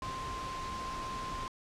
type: tone in noise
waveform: sine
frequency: 1046.5 Hz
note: C6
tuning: in tune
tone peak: -38 dBFS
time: 0.02-1.48 s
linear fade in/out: 2 ms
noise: pink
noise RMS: -42 dBFS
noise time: 0.02-1.48 s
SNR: +1 dB
effects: low-pass 6000 Hz 12 dB/octave